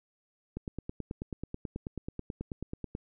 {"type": "click train", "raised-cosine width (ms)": 3, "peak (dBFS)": -23, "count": 23, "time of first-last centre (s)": [0.57, 2.951], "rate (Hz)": 9.24, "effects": []}